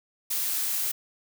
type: noise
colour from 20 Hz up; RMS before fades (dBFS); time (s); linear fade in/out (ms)
blue; -28; 0.3-0.92; 10
effects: none